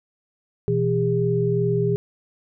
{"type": "tone cluster", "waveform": "sine", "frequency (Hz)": [123.3, 166, 405.2], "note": ["B2", "E3", "G#4"], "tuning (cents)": [-2, 12, -43], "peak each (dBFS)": [-23, -24, -21], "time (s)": [0.68, 1.96], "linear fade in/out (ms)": 0, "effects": []}